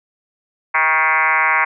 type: tone with frequency modulation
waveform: sine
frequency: 1568 Hz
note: G6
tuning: in tune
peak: -12 dBFS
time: 0.74-1.65 s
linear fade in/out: 10 ms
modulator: 155 Hz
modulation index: 4.6
effects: none